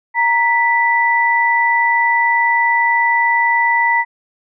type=tone pair together; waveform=sine; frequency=932.3 / 1975.5 Hz; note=A#5 / B6; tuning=0 / 0 cents; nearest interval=octave + minor second; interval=1300 cents; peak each=-14 dBFS; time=0.14-4.05 s; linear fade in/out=50 ms; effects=none